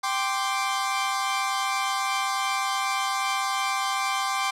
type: chord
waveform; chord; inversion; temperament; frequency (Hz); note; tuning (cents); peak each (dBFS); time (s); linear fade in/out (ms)
sawtooth; G suspended fourth; none; equal; 784 / 1046.5 / 1174.7; G5 / C6 / D6; 0 / 0 / 0; -25; 0.03-4.51; 10
effects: low-pass 10000 Hz 12 dB/octave